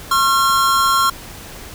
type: tone pair together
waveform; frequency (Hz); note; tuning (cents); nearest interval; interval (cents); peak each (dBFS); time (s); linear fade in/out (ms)
square; 1080 / 1370; C#6 / F6; -45 / -34; major third; 411; -16; 0.11-1.1; 5
effects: pink hiss -35 dBFS RMS until 1.74 s